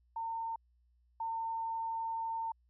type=tone pair in turn; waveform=sine; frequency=909 / 905.9 Hz; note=A#5 / A#5; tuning=-44 / -50 cents; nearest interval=unison; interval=6 cents; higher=first; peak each=-35 / -34 dBFS; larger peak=second; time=0.16-0.56 / 1.2-2.52 s; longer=second; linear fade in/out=5 ms; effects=added 60 Hz sine -67 dBFS peak until 2.69 s